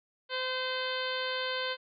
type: harmonic tone with a mistuned harmonic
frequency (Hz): 514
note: C5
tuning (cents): -31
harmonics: 1 / 2 / 3 / 4 / 5 / 6 / 7 / 8 / 9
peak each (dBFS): -36 / -39 / -37 / -42 / -44 / -39 / -41 / -42 / -47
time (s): 0.29-1.77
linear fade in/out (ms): 50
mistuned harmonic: 8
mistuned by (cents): +29
effects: none